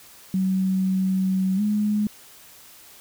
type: tone with pitch glide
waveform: sine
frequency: 188.9 to 209.6 Hz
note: F#3 to G#3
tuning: +36 to +16 cents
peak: -19 dBFS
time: 0.34-2.07 s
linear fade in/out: 2 ms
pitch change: +180 cents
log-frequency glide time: 1.56-1.61 s
effects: white hiss -48 dBFS RMS until 3 s